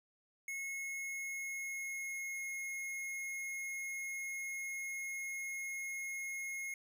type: tone with pitch glide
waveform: square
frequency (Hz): 2178 to 2158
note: C#7 to C#7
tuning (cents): -31 to -47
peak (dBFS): -40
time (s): 0.48-6.74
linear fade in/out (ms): 2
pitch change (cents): -16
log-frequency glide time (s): 0.61-2.46
effects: none